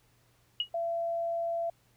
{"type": "tone with exponential decay", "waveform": "sine", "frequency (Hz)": 2899, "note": "F#7", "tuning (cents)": -36, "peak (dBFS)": -23, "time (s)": [0.6, 0.69], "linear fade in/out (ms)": 2, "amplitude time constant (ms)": 19}
{"type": "tone", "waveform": "sine", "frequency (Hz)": 675, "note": "E5", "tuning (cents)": 41, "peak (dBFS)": -29, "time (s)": [0.74, 1.7], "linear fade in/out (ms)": 5}
{"effects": ["added 119 Hz sine -68 dBFS peak until 1.96 s", "pink hiss -68 dBFS RMS until 1.96 s"]}